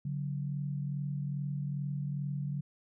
sine tone pair together, 142.58 / 185 Hz, C#3 / F#3, +49 / 0 cents, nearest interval perfect fourth, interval 451 cents, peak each -33 / -40 dBFS, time 0.05-2.61 s, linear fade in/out 5 ms, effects none

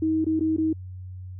sine tone with dropouts, 317 Hz, D#4, 32 cents sharp, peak -20 dBFS, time 0.02-0.73 s, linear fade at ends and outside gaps 5 ms, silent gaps 0.245-0.265 / 0.395-0.407 / 0.565-0.581 s, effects added 92 Hz sine -35 dBFS peak until 1.39 s

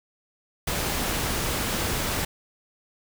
pink noise, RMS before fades -27 dBFS, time 0.67-2.25 s, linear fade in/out 5 ms, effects none

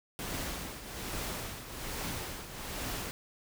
pink noise with tremolo, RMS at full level -36 dBFS, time 0.19-3.11 s, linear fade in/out 0 ms, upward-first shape triangle, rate 1.2 Hz, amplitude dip 70%, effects none

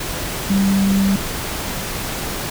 sine tone in noise, 196 Hz, G3, in tune, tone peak -13 dBFS, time 0.5-1.16 s, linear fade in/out 5 ms, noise pink, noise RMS -25 dBFS, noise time 0-2.5 s, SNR +9 dB, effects none

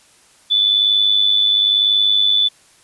sine tone with amplitude modulation, 3488 Hz, A7, 16 cents flat, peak -9 dBFS, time 0.5-2.49 s, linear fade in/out 20 ms, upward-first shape sine, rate 101 Hz, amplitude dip 55%, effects white hiss -51 dBFS RMS until 2.83 s + resampled to 24000 Hz

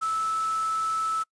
sine tone in noise, 1310 Hz, E6, 11 cents flat, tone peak -24 dBFS, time 0.01-1.24 s, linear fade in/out 20 ms, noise white, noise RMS -41 dBFS, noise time 0.01-1.24 s, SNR +14 dB, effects noise-tail reverb RT60 0.1 s tail -24 dB re dry + resampled to 22050 Hz

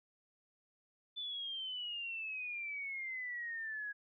sine exponential sweep, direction down, 3520 to 1654 Hz, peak -39 dBFS, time 1.16-3.93 s, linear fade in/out 20 ms, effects none

